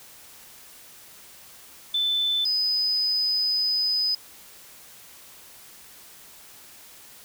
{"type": "tone pair in turn", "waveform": "sine", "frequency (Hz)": [3520, 5008], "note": ["A7", "D#8"], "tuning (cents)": [0, 10], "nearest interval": "tritone", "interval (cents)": 610, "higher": "second", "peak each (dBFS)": -21, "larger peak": "neither", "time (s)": [[1.94, 2.45], [2.45, 4.15]], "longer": "second", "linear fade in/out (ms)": 5, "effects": ["white hiss -48 dBFS RMS until 7.24 s"]}